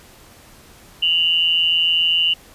sine tone pair together, 2809 / 2976 Hz, F7 / F#7, +9 / +9 cents, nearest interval minor second, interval 100 cents, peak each -17 dBFS, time 1.02-2.34 s, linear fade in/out 10 ms, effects pink hiss -46 dBFS RMS until 2.54 s + resampled to 32000 Hz

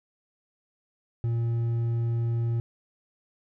triangle tone with hard clipping, 116.54 Hz, A#2, in tune, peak -25 dBFS, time 1.24-2.6 s, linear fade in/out 0 ms, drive 7 dB, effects none

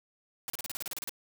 white noise bursts, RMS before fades -37 dBFS, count 12, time 0.48-1.094 s, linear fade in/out 0 ms, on 20 ms, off 34 ms, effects none

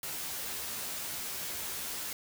white noise with comb filter, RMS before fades -38 dBFS, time 0.03-2.13 s, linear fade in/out 2 ms, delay 13 ms, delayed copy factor +0.55, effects none

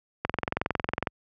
click train, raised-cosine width 0.5 ms, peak -10 dBFS, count 19, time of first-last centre 0.25-1.072 s, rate 21.9 Hz, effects high-pass 60 Hz 12 dB/octave

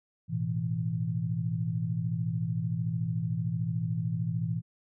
sine chord, A suspended second, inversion none, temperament equal, 110 / 123.47 / 164.81 Hz, A2 / B2 / E3, 0 / 0 / 0 cents, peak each -33 / -33 / -31 dBFS, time 0.28-4.62 s, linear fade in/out 50 ms, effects none

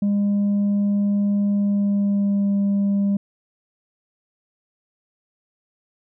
sine tone with pitch glide, 202.8 to 199.89 Hz, G#3 to G3, -41 to +34 cents, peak -14 dBFS, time 0.02-3.17 s, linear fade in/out 5 ms, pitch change -25 cents, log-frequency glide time 1.48-2.57 s, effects tanh soft clip ceiling -16 dBFS

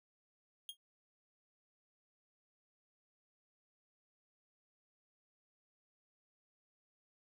45% pulse tone with exponential decay, 3242 Hz, G#7, 42 cents flat, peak -39 dBFS, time 0.69-0.77 s, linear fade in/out 1 ms, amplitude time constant 16 ms, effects none

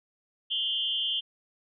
sine tone with amplitude modulation, 3136 Hz, G7, in tune, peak -22 dBFS, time 0.5-1.21 s, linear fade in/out 20 ms, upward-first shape sine, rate 269 Hz, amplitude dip 100%, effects none

